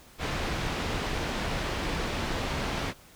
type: low-pass noise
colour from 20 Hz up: pink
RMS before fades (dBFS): -31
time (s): 0.18-2.94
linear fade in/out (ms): 50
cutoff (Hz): 4100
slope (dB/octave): 12
effects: pink hiss -54 dBFS RMS until 3.15 s